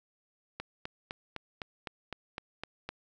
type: click train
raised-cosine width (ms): 0.3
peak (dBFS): -21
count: 10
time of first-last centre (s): 0.6-2.89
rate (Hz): 3.93
effects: none